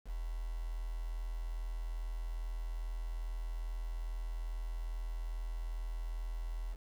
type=tone with quantisation; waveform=sine; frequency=41.2 Hz; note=E1; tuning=in tune; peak=-36 dBFS; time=0.05-6.77 s; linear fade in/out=50 ms; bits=9; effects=none